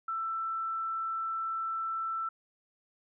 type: tone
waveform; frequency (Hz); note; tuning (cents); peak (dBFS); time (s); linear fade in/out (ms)
sine; 1331; E6; +16; -31; 0.08-2.29; 5
effects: none